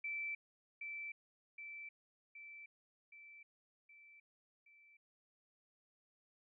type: tone with echo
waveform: sine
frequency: 2327 Hz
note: D7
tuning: 17 cents flat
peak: -39 dBFS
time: 0.04-0.35 s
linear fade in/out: 5 ms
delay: 770 ms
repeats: 6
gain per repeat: -4 dB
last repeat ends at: 4.97 s
effects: none